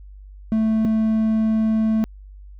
triangle tone pair in turn, 220 / 220 Hz, A3 / A3, 0 / 0 cents, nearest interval unison, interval 0 cents, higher neither, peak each -14 dBFS, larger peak neither, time 0.52-0.85 / 0.85-2.04 s, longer second, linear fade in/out 0 ms, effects added 49 Hz sine -38 dBFS peak until 2.59 s

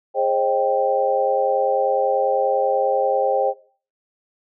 sine chord, Ab major seventh, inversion none, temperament equal with one note detuned, 415.3 / 532.1 / 622.3 / 784 Hz, Ab4 / C5 / Eb5 / G5, 0 / +29 / 0 / 0 cents, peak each -25 / -19 / -25 / -21 dBFS, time 0.14-3.54 s, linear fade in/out 50 ms, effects noise-tail reverb RT60 0.4 s tail -17 dB re dry

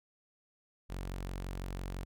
sawtooth tone, 45.97 Hz, F#1, 10 cents flat, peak -34 dBFS, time 0.89-2.05 s, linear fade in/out 20 ms, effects none

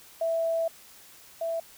sine tone pair in turn, 659.3 / 662.1 Hz, E5 / E5, 0 / +7 cents, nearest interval unison, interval 7 cents, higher second, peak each -24 / -27 dBFS, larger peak first, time 0.21-0.68 / 1.41-1.6 s, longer first, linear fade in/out 5 ms, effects white hiss -52 dBFS RMS until 1.77 s

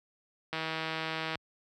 click train, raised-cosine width 0.3 ms, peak -18 dBFS, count 133, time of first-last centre 0.53-1.355 s, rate 160 Hz, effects high-pass 60 Hz 12 dB/octave

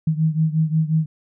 sine beating tone pair, 156.5 / 162.1 Hz, D#3 / E3, +10 / -29 cents, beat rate 5.6 Hz, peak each -18 / -21 dBFS, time 0.07-1.06 s, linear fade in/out 5 ms, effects none

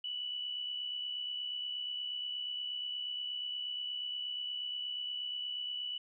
sine tone with amplitude modulation, 2960 Hz, F#7, in tune, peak -34 dBFS, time 0.04-5.98 s, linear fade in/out 5 ms, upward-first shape sine, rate 68.4 Hz, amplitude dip 45%, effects none

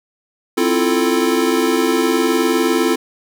square chord, F major seventh, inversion second, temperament equal, 261.6 / 329.6 / 349.2 / 440 Hz, C4 / E4 / F4 / A4, 0 / 0 / 0 / 0 cents, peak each -20 dBFS, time 0.57-2.96 s, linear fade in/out 10 ms, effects none

